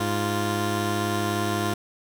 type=tone pair together; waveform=15% pulse; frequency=103.83 / 348.7 Hz; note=G#2 / F4; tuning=0 / -3 cents; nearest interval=octave + major sixth; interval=2097 cents; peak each=-20 dBFS; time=0-1.74 s; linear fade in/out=5 ms; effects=none

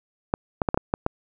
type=clicks; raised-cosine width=1 ms; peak=-7 dBFS; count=7; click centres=0.339 / 0.618 / 0.688 / 0.744 / 0.775 / 0.939 / 1.064 s; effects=none

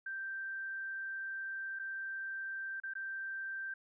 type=tone with dropouts; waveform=sine; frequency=1568 Hz; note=G6; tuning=in tune; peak=-38 dBFS; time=0.06-3.74 s; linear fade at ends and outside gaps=5 ms; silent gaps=1.79-1.795 / 2.801-2.835 / 2.937-2.952 s; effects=none

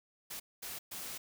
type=noise bursts at uneven times; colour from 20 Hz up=white; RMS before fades=-43 dBFS; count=3; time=0.3-0.4 / 0.62-0.79 / 0.91-1.18 s; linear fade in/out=10 ms; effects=none

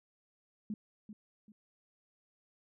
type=tone with echo; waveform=sine; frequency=211.6 Hz; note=G#3; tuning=33 cents sharp; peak=-35 dBFS; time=0.7-0.74 s; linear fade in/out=2 ms; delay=390 ms; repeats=2; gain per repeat=-10 dB; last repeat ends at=1.52 s; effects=none

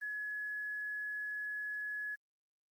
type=tone with quantisation; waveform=sine; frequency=1693 Hz; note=G#6; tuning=33 cents sharp; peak=-37 dBFS; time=0.01-2.16 s; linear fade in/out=20 ms; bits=11; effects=Opus 24 kbps

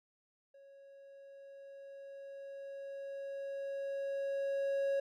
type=tone with level ramp; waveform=triangle; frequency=552 Hz; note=C#5; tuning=7 cents flat; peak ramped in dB=-54 to -28 dBFS; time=0.54-5 s; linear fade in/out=5 ms; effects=none

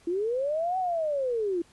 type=linear two-way sweep; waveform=sine; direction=up then down; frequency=328.7 to 760 to 328.7 Hz; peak=-25 dBFS; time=0.07-1.62 s; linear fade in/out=5 ms; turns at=0.78 s; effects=pink hiss -59 dBFS RMS until 1.72 s + resampled to 24000 Hz

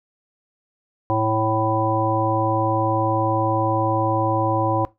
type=harmonic tone; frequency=110 Hz; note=A2; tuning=in tune; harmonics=1 / 3 / 5 / 7 / 9; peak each=-24 / -24 / -24 / -24 / -24 dBFS; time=1.1-4.85 s; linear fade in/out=0 ms; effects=noise-tail reverb RT60 0.2 s tail -19 dB re dry

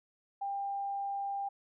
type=tone; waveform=sine; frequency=796 Hz; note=G5; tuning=26 cents sharp; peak=-33 dBFS; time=0.41-1.49 s; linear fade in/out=10 ms; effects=none

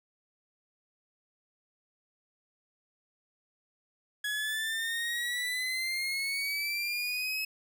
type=exponential sweep; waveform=30% pulse; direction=up; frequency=1677 to 2580 Hz; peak=-28 dBFS; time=4.24-7.45 s; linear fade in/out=5 ms; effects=none

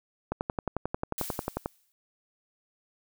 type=click train; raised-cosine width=1 ms; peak=-15 dBFS; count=16; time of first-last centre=0.32-1.659 s; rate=11.2 Hz
type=noise with exponential decay; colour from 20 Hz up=blue; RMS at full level=-34 dBFS; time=1.18-1.92 s; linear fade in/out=0 ms; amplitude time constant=160 ms
effects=none

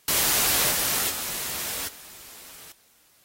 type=noise with level steps; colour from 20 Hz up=white; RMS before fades=-22 / -25 / -31 / -45 dBFS; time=0.08-2.72 s; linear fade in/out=2 ms; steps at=0.7 / 1.09 / 1.87 s; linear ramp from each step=20 ms; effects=white hiss -60 dBFS RMS until 3.24 s + AAC 48 kbps

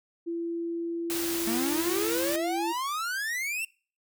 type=tone; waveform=sine; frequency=337.4 Hz; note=E4; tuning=40 cents sharp; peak=-29 dBFS; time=0.26-2.73 s; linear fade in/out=20 ms
type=noise; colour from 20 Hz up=white; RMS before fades=-33 dBFS; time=1.1-2.36 s; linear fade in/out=0 ms
type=exponential sweep; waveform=45% pulse; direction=up; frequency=220 to 2764 Hz; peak=-29 dBFS; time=1.47-3.65 s; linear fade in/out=5 ms
effects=noise-tail reverb RT60 0.4 s tail -24 dB re dry

